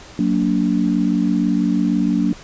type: chord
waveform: sine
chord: Gb augmented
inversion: none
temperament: just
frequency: 185 / 231.2 / 289.1 Hz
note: Gb3 / Bb3 / D4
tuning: 0 / -14 / -27 cents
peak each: -19 dBFS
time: 0.19-2.33 s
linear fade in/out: 2 ms
effects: pink hiss -40 dBFS RMS until 2.43 s + resampled to 16000 Hz